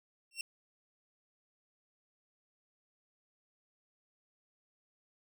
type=tone with exponential growth; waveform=20% pulse; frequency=2724 Hz; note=F7; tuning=44 cents flat; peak=-28 dBFS; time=0.31-0.41 s; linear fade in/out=2 ms; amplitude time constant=20 ms; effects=none